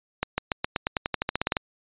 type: accelerating click train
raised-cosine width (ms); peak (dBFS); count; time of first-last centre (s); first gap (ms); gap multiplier
0.3; -8; 16; 0.23-1.568; 150; 0.92
effects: resampled to 8000 Hz